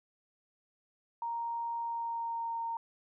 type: tone with pitch glide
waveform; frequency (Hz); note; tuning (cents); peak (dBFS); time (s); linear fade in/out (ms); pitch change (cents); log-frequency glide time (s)
sine; 932.3 to 921.1; A#5 to A#5; 0 to -21; -33; 1.22-2.77; 2; -21; 1.76-2.62
effects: none